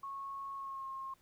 sine tone with pitch glide, 1098 to 1072.3 Hz, C#6 to C6, -17 to +42 cents, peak -40 dBFS, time 0.03-1.14 s, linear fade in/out 5 ms, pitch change -41 cents, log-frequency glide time 0.55-0.88 s, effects pink hiss -70 dBFS RMS until 1.21 s

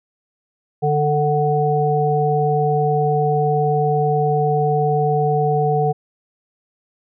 harmonic tone, 148.4 Hz, D3, 18 cents sharp, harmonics 1 / 3 / 5, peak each -19 / -19 / -19 dBFS, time 0.82-5.93 s, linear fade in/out 20 ms, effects none

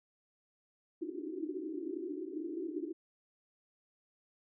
white band-pass noise, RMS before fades -40 dBFS, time 1.01-2.93 s, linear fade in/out 10 ms, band 290 to 380 Hz, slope 96 dB/octave, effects none

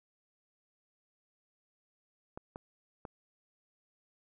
clicks, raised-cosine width 1 ms, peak -28 dBFS, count 3, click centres 2.375 / 2.559 / 3.052 s, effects none

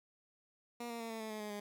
15% pulse tone with pitch steps, 238.1 / 233.2 / 228.4 / 223.7 / 219.1 / 214.6 / 210.2 / 205.8 Hz, A#3 / A#3 / A#3 / A3 / A3 / A3 / G#3 / G#3, +37 / +1 / -35 / +29 / -7 / -43 / +21 / -16 cents, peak -35 dBFS, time 0.8-1.6 s, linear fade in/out 5 ms, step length 100 ms, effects none

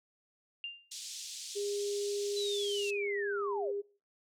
sine tone with exponential decay, 2794 Hz, F7, in tune, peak -34 dBFS, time 0.64-0.92 s, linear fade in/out 1 ms, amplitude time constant 59 ms
white band-pass noise, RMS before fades -44 dBFS, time 0.91-2.91 s, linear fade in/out 10 ms, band 3300 to 7600 Hz, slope 24 dB/octave
sine tone with pitch glide, 406.8 to 404.2 Hz, G#4 to G#4, -36 to -47 cents, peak -33 dBFS, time 1.55-3.82 s, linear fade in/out 20 ms, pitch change -11 cents, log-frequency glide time 2.53-3.2 s
sine linear sweep, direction down, 4069 to 460.2 Hz, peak -36 dBFS, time 2.36-3.72 s, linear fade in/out 10 ms
effects noise-tail reverb RT60 0.4 s tail -23 dB re dry

